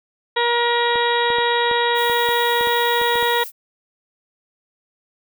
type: harmonic tone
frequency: 475.3 Hz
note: A#4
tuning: 34 cents sharp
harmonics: 1 / 2 / 3 / 4 / 5 / 6 / 7 / 8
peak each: -21 / -20 / -28 / -23 / -33 / -35 / -28 / -26 dBFS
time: 0.36-3.44 s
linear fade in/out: 10 ms
type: clicks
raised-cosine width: 1 ms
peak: -17 dBFS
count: 11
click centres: 0.957 / 1.303 / 1.385 / 1.713 / 2.098 / 2.289 / 2.61 / 2.672 / 3.015 / 3.156 / 3.227 s
type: noise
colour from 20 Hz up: violet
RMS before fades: -33 dBFS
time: 1.94-3.52 s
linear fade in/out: 50 ms
effects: none